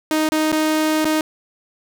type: tone with dropouts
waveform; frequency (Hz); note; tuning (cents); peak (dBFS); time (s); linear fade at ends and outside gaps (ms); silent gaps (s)
sawtooth; 311.1; D#4; 0; -12; 0.11-1.21; 1; 0.289-0.32 / 0.519-0.526 / 1.046-1.053
effects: none